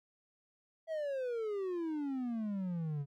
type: exponential sweep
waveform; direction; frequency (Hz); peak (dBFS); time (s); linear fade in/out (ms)
triangle; down; 659.3 to 138.1; -32; 0.87-3.06; 50
effects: MP3 96 kbps